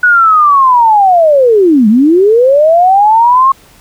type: linear two-way sweep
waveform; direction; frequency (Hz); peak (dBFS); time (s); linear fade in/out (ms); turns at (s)
sine; down then up; 1480 to 202 to 1093; -3; 0.03-3.52; 5; 1.88
effects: pink hiss -42 dBFS RMS until 3.8 s